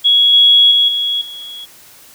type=tone with level steps; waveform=sine; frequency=3338 Hz; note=G#7; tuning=8 cents sharp; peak=-7 / -5 / -8 / -14 / -27 dBFS; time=0.04-1.66 s; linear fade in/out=20 ms; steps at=0.33 / 0.71 / 0.88 / 1.21 s; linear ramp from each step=5 ms; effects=white hiss -42 dBFS RMS until 2.14 s